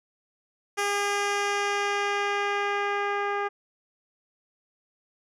10% pulse tone with low-pass filter sweep, 405.6 Hz, G#4, 41 cents flat, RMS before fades -27 dBFS, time 0.77-3.49 s, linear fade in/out 20 ms, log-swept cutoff 11000 to 1500 Hz, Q 0.77, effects none

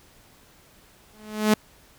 sawtooth tone with exponential growth, 213.7 Hz, G#3, 50 cents sharp, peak -10 dBFS, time 1.13-1.54 s, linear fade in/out 5 ms, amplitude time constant 87 ms, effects pink hiss -55 dBFS RMS until 1.98 s

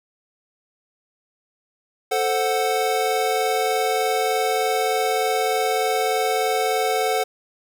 square chord, F# diminished, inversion first, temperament equal, 440 / 523.3 / 740 Hz, A4 / C5 / F#5, 0 / 0 / 0 cents, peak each -24 / -27 / -23 dBFS, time 2.11-7.24 s, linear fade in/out 10 ms, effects none

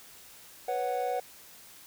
triangle chord, B suspended second, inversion none, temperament just, 493.9 / 555.6 / 740.8 Hz, B4 / C#5 / F#5, 0 / +4 / +2 cents, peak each -31 / -34 / -29 dBFS, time 0.68-1.2 s, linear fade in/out 5 ms, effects white hiss -52 dBFS RMS until 1.86 s

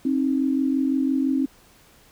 sine tone pair together, 266.8 / 312.7 Hz, C4 / D#4, +34 / +9 cents, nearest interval minor third, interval 275 cents, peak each -20 / -25 dBFS, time 0.05-1.46 s, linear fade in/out 5 ms, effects pink hiss -54 dBFS RMS until 2.11 s

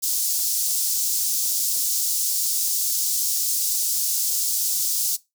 pink high-pass noise, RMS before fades -23 dBFS, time 0.02-5.17 s, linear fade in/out 20 ms, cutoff 5400 Hz, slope 24 dB/octave, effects noise-tail reverb RT60 0.2 s tail -19 dB re dry

